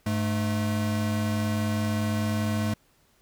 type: tone pair together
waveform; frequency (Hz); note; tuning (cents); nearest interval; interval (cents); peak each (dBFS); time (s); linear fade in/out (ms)
square; 101.75 / 215.8; G#2 / A3; -35 / -33; octave + minor second; 1302; -28; 0.06-2.74; 5
effects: pink hiss -64 dBFS RMS until 3.21 s